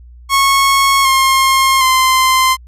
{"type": "tone with pitch steps", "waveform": "sawtooth", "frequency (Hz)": [1097, 1068.2, 1040.2], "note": ["C#6", "C6", "C6"], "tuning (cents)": [-18, 36, -10], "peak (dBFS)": -5, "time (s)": [0.29, 2.57], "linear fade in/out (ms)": 50, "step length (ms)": 760, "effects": ["added 60 Hz sine -35 dBFS peak until 2.67 s", "resampled to 32000 Hz"]}